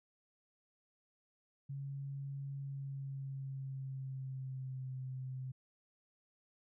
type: tone with pitch glide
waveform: sine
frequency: 138.59 to 130.06 Hz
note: C#3 to C3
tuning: 0 to -10 cents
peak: -40 dBFS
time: 1.69-5.52 s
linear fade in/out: 10 ms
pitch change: -110 cents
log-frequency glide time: 2.57-4.93 s
effects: none